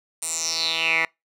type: tone with band-pass filter sweep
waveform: 10% pulse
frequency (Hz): 163.3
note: E3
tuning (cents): -16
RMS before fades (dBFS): -24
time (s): 0.22-1.05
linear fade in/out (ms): 2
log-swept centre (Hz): 9200 to 1900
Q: 5.8
effects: noise-tail reverb RT60 0.2 s tail -25 dB re dry